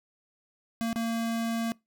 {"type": "tone with dropouts", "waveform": "square", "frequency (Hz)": 228.9, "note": "A#3", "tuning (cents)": -31, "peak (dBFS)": -28, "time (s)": [0.81, 1.72], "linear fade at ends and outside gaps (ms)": 0, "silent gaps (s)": [0.93, 0.959], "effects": ["noise-tail reverb RT60 0.2 s tail -23 dB re dry"]}